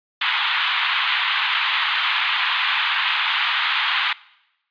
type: band-pass noise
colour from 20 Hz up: white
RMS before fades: -21 dBFS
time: 0.21-4.13 s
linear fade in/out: 5 ms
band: 890 to 3600 Hz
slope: 48 dB/octave
effects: noise-tail reverb RT60 0.9 s tail -22 dB re dry + resampled to 11025 Hz